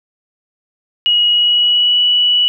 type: tone with pitch glide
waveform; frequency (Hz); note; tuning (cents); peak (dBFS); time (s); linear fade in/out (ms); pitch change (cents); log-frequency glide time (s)
sine; 2900 to 2946; F#7 to F#7; -35 to -8; -9; 1.06-2.48; 0; +27; 1.29-2
effects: none